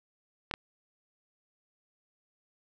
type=clicks; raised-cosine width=0.3 ms; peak=-16 dBFS; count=2; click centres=0.512 / 0.539 s; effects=none